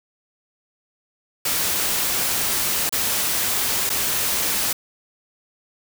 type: noise with dropouts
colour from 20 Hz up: white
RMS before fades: -22 dBFS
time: 1.45-4.73 s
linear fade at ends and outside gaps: 5 ms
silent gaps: 2.894-2.924 / 3.894-3.9 s
effects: none